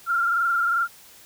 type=tone with frequency modulation; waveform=sine; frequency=1382 Hz; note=F6; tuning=19 cents flat; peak=-19 dBFS; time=0.06-0.88 s; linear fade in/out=50 ms; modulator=22.5 Hz; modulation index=1.8; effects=white hiss -49 dBFS RMS until 1.25 s